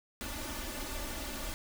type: noise with comb filter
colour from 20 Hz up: pink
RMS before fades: -39 dBFS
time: 0.21-1.54 s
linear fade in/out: 0 ms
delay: 3.4 ms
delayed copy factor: +0.9
effects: none